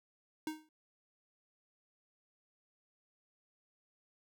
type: tone with exponential decay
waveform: square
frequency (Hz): 311.1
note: D#4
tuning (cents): 0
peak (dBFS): -34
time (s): 0.47-0.69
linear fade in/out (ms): 2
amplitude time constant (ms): 46
effects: none